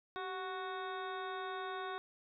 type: harmonic tone with a mistuned harmonic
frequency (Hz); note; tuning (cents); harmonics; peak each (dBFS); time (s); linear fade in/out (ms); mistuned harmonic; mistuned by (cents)
370; F#4; 0; 1 / 2 / 3 / 4 / 5 / 6 / 7 / 9 / 10; -44 / -45 / -44 / -47 / -54 / -59 / -61 / -59 / -53; 0.16-1.98; 0; 1; +67
effects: none